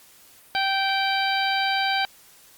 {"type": "harmonic tone", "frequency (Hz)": 779, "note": "G5", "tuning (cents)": -11, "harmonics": [1, 2, 3, 4, 5, 6], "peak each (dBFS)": [-24, -27, -29, -30, -31, -32], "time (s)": [0.55, 2.05], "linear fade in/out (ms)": 0, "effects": ["white hiss -52 dBFS RMS until 2.57 s", "Opus 48 kbps"]}